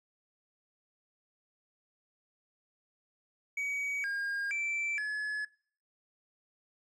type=tone with pitch steps; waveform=triangle; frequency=2264 / 1618 / 2334 / 1705 Hz; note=C#7 / G#6 / D7 / G#6; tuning=+36 / -46 / -11 / +45 cents; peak=-30 dBFS; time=3.57-5.45 s; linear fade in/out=5 ms; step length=470 ms; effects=noise-tail reverb RT60 0.5 s tail -23 dB re dry + resampled to 24000 Hz